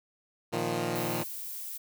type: chord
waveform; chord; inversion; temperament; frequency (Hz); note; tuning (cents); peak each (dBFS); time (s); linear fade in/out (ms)
10% pulse; Bb suspended fourth; none; equal; 116.54 / 155.56 / 174.61; Bb2 / Eb3 / F3; 0 / 0 / 0; -26; 0.52-1.24; 20
type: noise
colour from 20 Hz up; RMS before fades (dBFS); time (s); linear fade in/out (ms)
violet; -39; 0.95-1.78; 10
effects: none